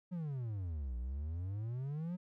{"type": "exponential two-way sweep", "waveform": "triangle", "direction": "down then up", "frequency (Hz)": [185, 58.27, 185], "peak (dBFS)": -35, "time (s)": [0.11, 2.17], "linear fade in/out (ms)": 20, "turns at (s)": 0.97, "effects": []}